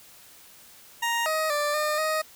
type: tone with pitch steps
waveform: 20% pulse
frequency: 935 / 629 / 589 / 606 / 626 Hz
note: A#5 / D#5 / D5 / D#5 / D#5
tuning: +5 / +19 / +5 / -46 / +10 cents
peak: -19 dBFS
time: 1.02-2.22 s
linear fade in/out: 10 ms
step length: 240 ms
effects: white hiss -51 dBFS RMS until 2.35 s